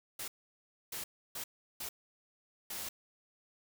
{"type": "noise bursts at uneven times", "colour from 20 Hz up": "white", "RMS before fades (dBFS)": -41, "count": 5, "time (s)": [[0.19, 0.28], [0.92, 1.04], [1.35, 1.44], [1.8, 1.89], [2.7, 2.89]], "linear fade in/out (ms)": 5, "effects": []}